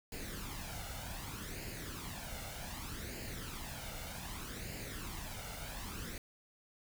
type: noise with flanger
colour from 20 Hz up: pink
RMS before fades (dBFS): -44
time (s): 0.12-6.18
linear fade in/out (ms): 2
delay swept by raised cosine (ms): 0.42 to 1.42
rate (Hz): 0.65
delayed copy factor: +0.6
effects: none